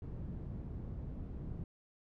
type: low-pass noise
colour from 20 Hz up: white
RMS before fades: -43 dBFS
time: 0.02-1.64 s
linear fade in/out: 2 ms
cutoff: 140 Hz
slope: 12 dB/octave
effects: none